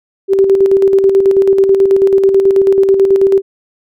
sine tone with tremolo, 389.6 Hz, G4, 11 cents flat, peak -4 dBFS, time 0.28-3.42 s, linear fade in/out 50 ms, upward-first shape square, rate 9.2 Hz, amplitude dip 45%, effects none

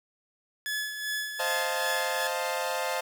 sawtooth tone with tremolo, 1710 Hz, A6, 50 cents flat, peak -25 dBFS, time 0.66-2.27 s, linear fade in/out 0 ms, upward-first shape sine, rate 2.6 Hz, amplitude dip 55%
sawtooth chord, F dominant seventh, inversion second, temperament equal, 523.3 / 622.3 / 698.5 / 880 Hz, C5 / Eb5 / F5 / A5, 0 / 0 / 0 / 0 cents, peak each -29 / -31 / -31 / -30 dBFS, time 1.39-3.01 s, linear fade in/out 10 ms
effects 9-bit

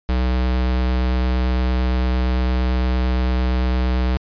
square tone with vibrato, 62.8 Hz, B1, 30 cents sharp, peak -17 dBFS, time 0.09-4.17 s, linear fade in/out 0 ms, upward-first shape sine, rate 8.8 Hz, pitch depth 8 cents each way, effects resampled to 11025 Hz

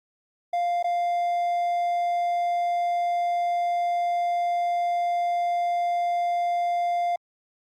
triangle tone with dropouts, 698.5 Hz, F5, in tune, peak -20 dBFS, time 0.53-7.16 s, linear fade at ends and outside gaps 5 ms, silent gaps 0.828-0.842 s, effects Opus 48 kbps

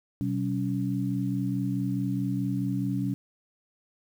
sine tone cluster, 126.2 / 190.9 / 280.2 Hz, B2 / G3 / C#4, +38 / -46 / +19 cents, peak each -30 dBFS, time 0.21-3.14 s, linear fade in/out 0 ms, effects 9-bit

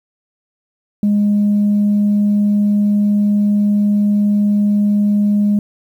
sine tone, 206.1 Hz, G#3, 13 cents flat, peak -9 dBFS, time 1.03-5.59 s, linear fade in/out 2 ms, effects tanh soft clip ceiling -8 dBFS + 8-bit

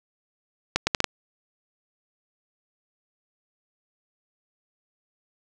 accelerating click train, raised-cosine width 0.2 ms, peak -3 dBFS, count 5, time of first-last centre 0.76-1.043 s, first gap 110 ms, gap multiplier 0.71, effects none

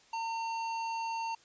sine tone with hard clipping, 910 Hz, A#5, 42 cents flat, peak -35 dBFS, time 0.13-1.35 s, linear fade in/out 5 ms, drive 13 dB, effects white hiss -62 dBFS RMS until 1.44 s + resampled to 16000 Hz

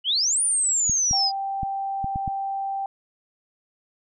sine exponential two-way sweep, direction up then down, 2879 to 9570 to 4869 Hz, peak -19 dBFS, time 0.04-1.32 s, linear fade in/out 50 ms, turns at 0.42 s
clicks, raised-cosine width 5 ms, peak -18 dBFS, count 6, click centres 0.896 / 1.111 / 1.632 / 2.044 / 2.159 / 2.278 s
sine tone, 784 Hz, G5, in tune, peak -25 dBFS, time 1.13-2.86 s, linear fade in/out 2 ms
effects none

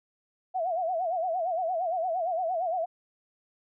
sine tone with vibrato, 697 Hz, F5, 4 cents flat, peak -26 dBFS, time 0.54-2.86 s, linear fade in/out 20 ms, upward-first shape sine, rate 8.7 Hz, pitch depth 140 cents each way, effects none

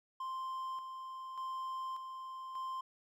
triangle tone with tremolo, 1046.5 Hz, C6, in tune, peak -36 dBFS, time 0.2-2.81 s, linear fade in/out 5 ms, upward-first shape square, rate 0.85 Hz, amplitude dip 45%, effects none

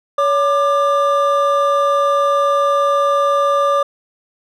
triangle tone pair together, 564.5 / 1191 Hz, C#5 / D6, +31 / +24 cents, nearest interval octave + minor second, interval 1293 cents, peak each -13 dBFS, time 0.18-3.83 s, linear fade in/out 5 ms, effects none

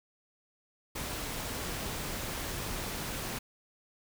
pink noise, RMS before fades -37 dBFS, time 0.95-3.39 s, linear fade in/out 10 ms, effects none

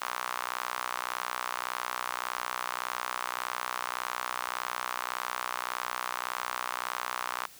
sawtooth tone with high-pass filter, 61.74 Hz, B1, in tune, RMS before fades -35 dBFS, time 0.01-7.46 s, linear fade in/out 5 ms, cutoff 1100 Hz, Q 2.8, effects white hiss -52 dBFS RMS until 7.59 s

